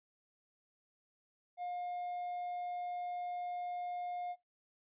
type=tone; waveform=triangle; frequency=712 Hz; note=F5; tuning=33 cents sharp; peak=-36 dBFS; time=1.57-4.36 s; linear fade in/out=50 ms; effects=noise-tail reverb RT60 0.2 s tail -23 dB re dry + resampled to 8000 Hz